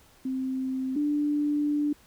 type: tone pair in turn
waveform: sine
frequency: 261.6 / 294.2 Hz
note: C4 / D4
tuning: 0 / +3 cents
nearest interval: major second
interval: 203 cents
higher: second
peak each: -27 / -23 dBFS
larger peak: second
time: 0.25-0.96 / 0.96-1.93 s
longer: second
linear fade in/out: 5 ms
effects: pink hiss -58 dBFS RMS until 2.06 s